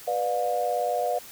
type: chord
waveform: sine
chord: B diminished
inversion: none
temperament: just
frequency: 493.9 / 592.7 / 711.2 Hz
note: B4 / D5 / F5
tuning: 0 / +16 / +31 cents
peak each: -29 / -29 / -26 dBFS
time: 0.07-1.19 s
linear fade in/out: 10 ms
effects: white hiss -45 dBFS RMS until 1.31 s